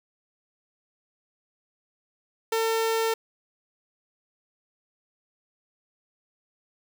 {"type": "tone", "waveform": "sawtooth", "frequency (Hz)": 450, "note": "A4", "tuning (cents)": 39, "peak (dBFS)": -19, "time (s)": [2.52, 3.14], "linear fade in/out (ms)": 5, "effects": []}